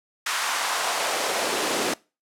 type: noise with high-pass filter sweep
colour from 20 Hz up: pink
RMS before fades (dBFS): -25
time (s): 0.26-1.94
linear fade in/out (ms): 5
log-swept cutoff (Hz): 1300 to 310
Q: 1.5
effects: noise-tail reverb RT60 0.3 s tail -23 dB re dry + low-pass 10000 Hz 12 dB/octave